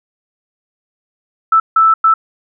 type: tone bursts at uneven times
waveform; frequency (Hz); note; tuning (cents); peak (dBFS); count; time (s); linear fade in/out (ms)
sine; 1318.5; E6; 0; -6; 3; 1.52-1.6 / 1.76-1.94 / 2.04-2.14; 5
effects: none